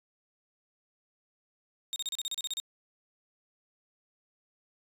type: tone bursts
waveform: 30% pulse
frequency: 3700 Hz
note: A#7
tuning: 14 cents flat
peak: -29 dBFS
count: 11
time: 1.93-2.6 s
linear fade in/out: 0 ms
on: 30 ms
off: 34 ms
effects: resampled to 32000 Hz